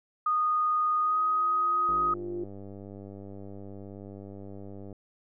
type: tone with pitch glide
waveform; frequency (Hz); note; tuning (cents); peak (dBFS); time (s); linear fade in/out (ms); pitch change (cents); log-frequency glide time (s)
sine; 1235 to 1254.4; D#6 to D#6; -13 to +14; -23; 0.26-2.14; 5; +27; 1.02-1.18
type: tone with exponential growth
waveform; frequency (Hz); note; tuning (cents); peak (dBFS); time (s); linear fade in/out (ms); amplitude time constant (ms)
sine; 350; F4; +4; -30; 0.46-2.44; 5; 430
type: click train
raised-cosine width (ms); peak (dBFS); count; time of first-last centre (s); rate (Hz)
2; -31; 302; 1.89-4.927; 99.1
effects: none